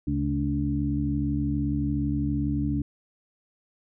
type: harmonic tone with a mistuned harmonic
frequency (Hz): 72.1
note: D2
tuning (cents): -31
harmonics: 1 / 2 / 3 / 4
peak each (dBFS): -30 / -29 / -32 / -27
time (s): 0.07-2.82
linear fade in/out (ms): 5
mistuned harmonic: 2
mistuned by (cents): -66
effects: none